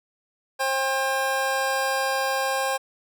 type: tone pair together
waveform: 25% pulse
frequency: 533.4 / 800 Hz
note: C5 / G5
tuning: +33 / +35 cents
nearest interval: perfect fifth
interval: 702 cents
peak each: -22 dBFS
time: 0.59-2.78 s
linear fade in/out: 20 ms
effects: none